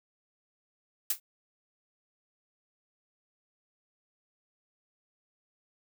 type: noise with exponential decay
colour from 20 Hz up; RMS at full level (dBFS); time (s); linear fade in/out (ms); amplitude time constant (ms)
blue; -23; 1.1-1.2; 5; 21
effects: none